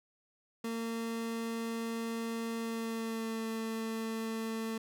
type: tone with pitch glide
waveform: 30% pulse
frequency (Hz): 228.5 to 223.9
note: A#3 to A3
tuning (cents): -34 to +30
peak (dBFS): -32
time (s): 0.64-4.78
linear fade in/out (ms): 5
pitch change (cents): -36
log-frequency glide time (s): 2.58-3.47
effects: none